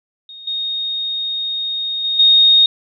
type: tone with level steps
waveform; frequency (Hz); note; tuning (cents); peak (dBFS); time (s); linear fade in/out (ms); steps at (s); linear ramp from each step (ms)
sine; 3715; A#7; -7; -33 / -19 / -16 / -7; 0.29-2.66; 2; 0.47 / 2.04 / 2.19; 5
effects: none